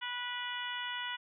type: harmonic tone with a mistuned harmonic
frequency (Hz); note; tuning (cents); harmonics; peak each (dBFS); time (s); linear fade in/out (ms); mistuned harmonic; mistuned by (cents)
490.1; B4; -13; 2 / 3 / 4 / 5 / 6 / 7; -42 / -42 / -42 / -49 / -41 / -46; 0.01-1.17; 20; 5; -19
effects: none